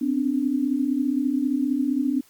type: tone cluster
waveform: sine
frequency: 256 / 267.1 / 291.1 Hz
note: C4 / C4 / D4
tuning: -38 / +36 / -15 cents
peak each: -23 / -31 / -23 dBFS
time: 0.01-2.21 s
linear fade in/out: 10 ms
effects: white hiss -56 dBFS RMS until 2.29 s + MP3 96 kbps